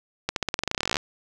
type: accelerating click train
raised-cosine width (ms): 0.2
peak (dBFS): -7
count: 21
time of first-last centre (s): 0.29-0.969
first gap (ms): 72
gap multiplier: 0.91
effects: none